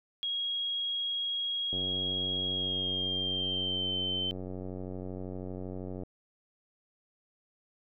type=tone with pitch glide; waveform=sine; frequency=3291 to 3088 Hz; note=G#7 to G7; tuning=-16 to -27 cents; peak=-30 dBFS; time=0.23-4.31 s; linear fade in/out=0 ms; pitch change=-111 cents; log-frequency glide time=2.51-3.91 s
type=click train; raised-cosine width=2 ms; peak=-27 dBFS; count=400; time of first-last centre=1.73-6.034 s; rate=92.7 Hz
effects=none